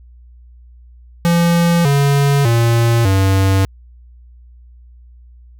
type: tone with pitch steps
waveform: square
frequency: 170.7 / 141.08 / 116.59 / 96.36 Hz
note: F3 / C#3 / A#2 / G2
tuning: -39 / +31 / +1 / -29 cents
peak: -11 dBFS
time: 1.25-3.65 s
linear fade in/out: 0 ms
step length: 600 ms
effects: added 60 Hz sine -39 dBFS peak until 5.59 s